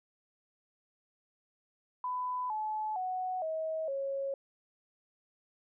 sine tone with pitch steps, 1000 / 860.6 / 740.5 / 637.3 / 548.4 Hz, B5 / A5 / F#5 / D#5 / C#5, +21 / -39 / +1 / +41 / -19 cents, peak -32 dBFS, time 2.04-4.34 s, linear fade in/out 2 ms, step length 460 ms, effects none

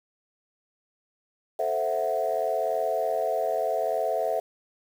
sine chord, F# half-diminished seventh, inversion first, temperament equal, 440 / 523.3 / 659.3 / 740 Hz, A4 / C5 / E5 / F#5, 0 / 0 / 0 / 0 cents, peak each -31 / -30 / -26 / -30 dBFS, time 1.59-4.4 s, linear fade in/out 5 ms, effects tanh soft clip ceiling -15 dBFS + 8-bit

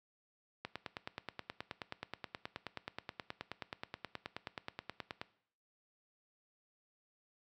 click train, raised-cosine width 0.3 ms, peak -24 dBFS, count 44, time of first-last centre 0.65-5.215 s, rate 9.42 Hz, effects noise-tail reverb RT60 0.6 s tail -18 dB re dry + high-pass 80 Hz 12 dB/octave

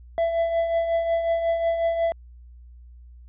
triangle tone with tremolo, 668 Hz, E5, 23 cents sharp, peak -16 dBFS, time 0.18-2.12 s, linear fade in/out 0 ms, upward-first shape triangle, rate 5.5 Hz, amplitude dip 55%, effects added 60 Hz sine -43 dBFS peak until 3.28 s + resampled to 8000 Hz

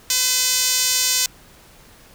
5% pulse tone with band-pass filter, 507 Hz, B4, 45 cents sharp, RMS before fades -19 dBFS, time 0.1-1.26 s, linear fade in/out 2 ms, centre 8900 Hz, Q 1.3, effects pink hiss -48 dBFS RMS until 2.14 s

